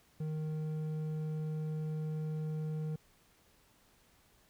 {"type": "tone with hard clipping", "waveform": "sine", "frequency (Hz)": 155.2, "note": "D#3", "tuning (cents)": -4, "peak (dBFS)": -36, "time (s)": [0.2, 2.96], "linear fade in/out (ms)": 5, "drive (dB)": 6, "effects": ["pink hiss -67 dBFS RMS until 4.49 s"]}